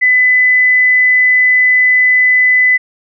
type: tone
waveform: sine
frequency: 2005 Hz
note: B6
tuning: 26 cents sharp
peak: -6 dBFS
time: 0.01-2.78 s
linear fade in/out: 20 ms
effects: none